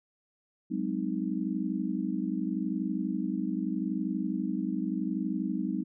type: chord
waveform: sine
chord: Ab dominant seventh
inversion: third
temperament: just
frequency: 186.89 / 207.7 / 259.6 / 311.5 Hz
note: Gb3 / Ab3 / C4 / Eb4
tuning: +18 / 0 / -13 / +2 cents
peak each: -34 dBFS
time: 0.7-5.84 s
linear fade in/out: 20 ms
effects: none